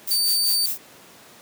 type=noise with tremolo; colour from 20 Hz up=violet; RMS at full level=-25 dBFS; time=0.07-0.78 s; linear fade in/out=5 ms; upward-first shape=sine; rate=5.2 Hz; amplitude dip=90%
type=tone; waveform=sawtooth; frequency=4595 Hz; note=D8; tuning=39 cents flat; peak=-16 dBFS; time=0.11-0.66 s; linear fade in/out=2 ms
effects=pink hiss -47 dBFS RMS until 1.41 s + high-pass 200 Hz 12 dB/octave